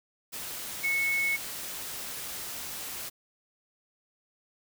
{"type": "tone in noise", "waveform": "sine", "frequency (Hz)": 2200, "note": "C#7", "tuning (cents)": -14, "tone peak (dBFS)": -25, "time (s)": [0.83, 1.37], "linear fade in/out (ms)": 20, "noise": "white", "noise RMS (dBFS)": -38, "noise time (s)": [0.32, 3.1], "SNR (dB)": 10, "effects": []}